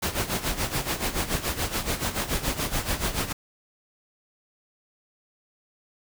pink noise with tremolo, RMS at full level -25 dBFS, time 0.02-3.33 s, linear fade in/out 10 ms, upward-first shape sine, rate 7 Hz, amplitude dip 75%, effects none

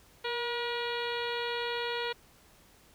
harmonic tone with a mistuned harmonic, 479.4 Hz, A#4, 48 cents sharp, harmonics 1 / 2 / 3 / 4 / 5 / 6 / 7 / 8 / 9, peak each -35 / -38 / -40 / -41 / -42 / -43 / -43 / -44 / -45 dBFS, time 0.24-2.13 s, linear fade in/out 10 ms, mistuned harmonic 1, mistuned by -26 cents, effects pink hiss -60 dBFS RMS until 2.94 s

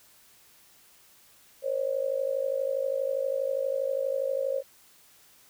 sine tone with amplitude modulation, 540 Hz, C#5, 45 cents flat, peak -22 dBFS, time 1.62-4.63 s, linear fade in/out 50 ms, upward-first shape sine, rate 52.4 Hz, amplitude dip 85%, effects white hiss -58 dBFS RMS until 5.49 s

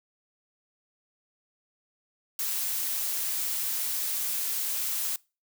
blue noise, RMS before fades -30 dBFS, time 2.39-5.16 s, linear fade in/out 2 ms, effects noise-tail reverb RT60 0.3 s tail -24 dB re dry

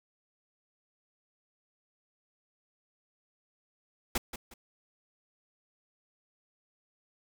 pink noise with echo, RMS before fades -29 dBFS, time 4.15-4.18 s, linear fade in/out 5 ms, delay 180 ms, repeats 2, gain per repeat -11 dB, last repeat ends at 4.54 s, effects none

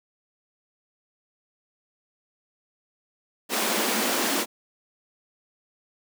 pink high-pass noise, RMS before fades -25 dBFS, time 3.49-4.46 s, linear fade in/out 50 ms, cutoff 200 Hz, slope 96 dB/octave, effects none

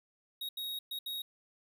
square tone bursts at uneven times, 3772 Hz, A#7, 20 cents sharp, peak -37 dBFS, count 4, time 0.41-0.49 / 0.57-0.79 / 0.91-0.99 / 1.06-1.22 s, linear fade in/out 5 ms, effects none

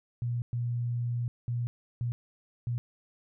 sine tone bursts at uneven times, 120 Hz, B2, 49 cents flat, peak -28 dBFS, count 5, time 0.22-0.42 / 0.53-1.28 / 1.48-1.67 / 2.01-2.12 / 2.67-2.78 s, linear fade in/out 0 ms, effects none

